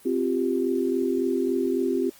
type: chord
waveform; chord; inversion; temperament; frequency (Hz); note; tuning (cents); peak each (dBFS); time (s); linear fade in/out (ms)
sine; C suspended fourth; none; just; 261.6 / 348.8 / 392.4; C4 / F4 / G4; 0 / -2 / +2; -26; 0.05-2.1; 10
effects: white hiss -52 dBFS RMS until 2.19 s + Opus 24 kbps